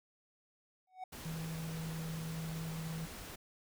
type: tone with exponential growth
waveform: triangle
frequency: 745 Hz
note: F#5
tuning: 12 cents sharp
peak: -36 dBFS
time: 0.87-1.04 s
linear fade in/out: 5 ms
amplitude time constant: 35 ms
type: noise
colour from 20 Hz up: pink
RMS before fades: -48 dBFS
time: 1.12-3.36 s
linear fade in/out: 10 ms
type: tone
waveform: triangle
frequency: 161.6 Hz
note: E3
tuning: 34 cents flat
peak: -37 dBFS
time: 1.25-3.06 s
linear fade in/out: 10 ms
effects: none